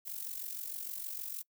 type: noise with amplitude modulation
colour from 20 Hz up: violet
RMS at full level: -38 dBFS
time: 0.05-1.43 s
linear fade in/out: 20 ms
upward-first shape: sine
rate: 46.5 Hz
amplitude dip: 70%
effects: noise-tail reverb RT60 0.1 s tail -25 dB re dry